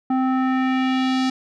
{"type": "tone with low-pass filter sweep", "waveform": "square", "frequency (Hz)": 260, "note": "C4", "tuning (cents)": -11, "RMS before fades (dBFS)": -20, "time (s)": [0.1, 1.3], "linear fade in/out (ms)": 5, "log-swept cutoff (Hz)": [980, 5100], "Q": 1.6, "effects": []}